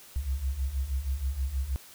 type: beating tone pair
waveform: sine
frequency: 63 / 69.3 Hz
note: B1 / C#2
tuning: +35 / 0 cents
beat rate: 6.3 Hz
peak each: -33 / -29 dBFS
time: 0.16-1.76 s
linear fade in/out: 0 ms
effects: white hiss -51 dBFS RMS until 1.94 s

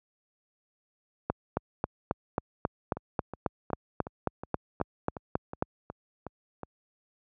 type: two click trains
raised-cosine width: 1 ms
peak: -12 / -23 dBFS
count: 17 / 11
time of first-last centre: 1.3-5.624 / 2.97-6.633 s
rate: 3.7 / 2.73 Hz
effects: high-pass 60 Hz 12 dB/octave

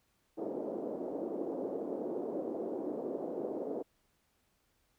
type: band-pass noise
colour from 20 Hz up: pink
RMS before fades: -38 dBFS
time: 0.37-3.83 s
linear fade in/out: 20 ms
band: 290 to 560 Hz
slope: 24 dB/octave
effects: pink hiss -75 dBFS RMS until 4.98 s

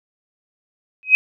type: tone with exponential growth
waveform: sine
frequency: 2528 Hz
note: D#7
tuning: 27 cents sharp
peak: -3 dBFS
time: 1.03-1.15 s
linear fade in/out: 0 ms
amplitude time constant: 24 ms
effects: none

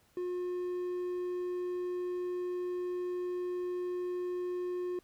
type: tone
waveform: triangle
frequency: 358.7 Hz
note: F4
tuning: 46 cents sharp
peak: -31 dBFS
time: 0.17-4.99 s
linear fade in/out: 2 ms
effects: pink hiss -68 dBFS RMS until 5.03 s

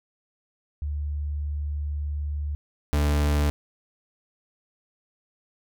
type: tone pair in turn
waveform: sine / 40% pulse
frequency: 73.42 / 73.42 Hz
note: D2 / D2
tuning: 0 / 0 cents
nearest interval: unison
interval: 0 cents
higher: neither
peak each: -26 / -19 dBFS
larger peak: second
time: 0.82-2.55 / 2.93-3.5 s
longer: first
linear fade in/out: 0 ms
effects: none

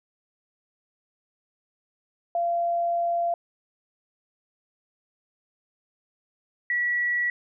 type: tone pair in turn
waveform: sine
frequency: 687 / 1938 Hz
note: F5 / B6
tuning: -29 / -33 cents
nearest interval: octave + tritone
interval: 1796 cents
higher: second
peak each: -22 dBFS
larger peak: neither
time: 2.35-3.34 / 6.7-7.3 s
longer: first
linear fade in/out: 2 ms
effects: none

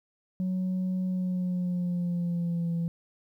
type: tone with pitch glide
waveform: sine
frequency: 185 to 168.67 Hz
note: F#3 to E3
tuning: 0 to +40 cents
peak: -24 dBFS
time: 0.4-2.88 s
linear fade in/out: 0 ms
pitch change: -160 cents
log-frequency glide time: 1.06-2.73 s
effects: tanh soft clip ceiling -25 dBFS + 11-bit

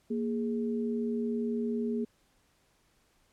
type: tone pair together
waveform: sine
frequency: 233.1 / 415.3 Hz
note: A#3 / G#4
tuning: 0 / 0 cents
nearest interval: minor seventh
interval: 1000 cents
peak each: -30 / -34 dBFS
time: 0.1-2.05 s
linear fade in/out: 10 ms
effects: pink hiss -69 dBFS RMS until 3.32 s + low-pass 12000 Hz 12 dB/octave

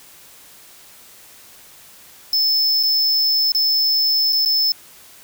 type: tone with dropouts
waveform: square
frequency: 5250 Hz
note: E8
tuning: 8 cents flat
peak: -15 dBFS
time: 2.33-4.72 s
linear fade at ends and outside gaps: 2 ms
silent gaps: 2.83-2.834 / 3.52-3.548 / 4.325-4.329 / 4.451-4.458 s
effects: white hiss -45 dBFS RMS until 5.23 s

